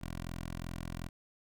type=tone with notch filter; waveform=10% pulse; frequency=42.71 Hz; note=F1; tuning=38 cents flat; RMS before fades=-41 dBFS; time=0.01-1.09 s; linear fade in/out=10 ms; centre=480 Hz; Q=1.8; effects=none